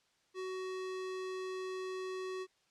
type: tone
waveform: square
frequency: 373.9 Hz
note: F#4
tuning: 18 cents sharp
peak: -39 dBFS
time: 0.34-2.47 s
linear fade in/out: 50 ms
effects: white hiss -73 dBFS RMS until 2.7 s + low-pass 6000 Hz 12 dB/octave